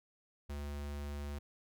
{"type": "tone", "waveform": "square", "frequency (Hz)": 72.2, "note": "D2", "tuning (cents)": -29, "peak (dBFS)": -40, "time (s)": [0.49, 1.39], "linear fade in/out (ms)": 10, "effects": []}